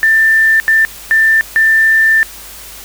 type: tone bursts at uneven times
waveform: sine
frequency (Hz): 1782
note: A6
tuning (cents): +22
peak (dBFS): -6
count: 4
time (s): 0.03-0.6 / 0.68-0.85 / 1.11-1.41 / 1.56-2.23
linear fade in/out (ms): 0
effects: added 50 Hz sine -40 dBFS peak until 2.84 s + white hiss -32 dBFS RMS until 2.84 s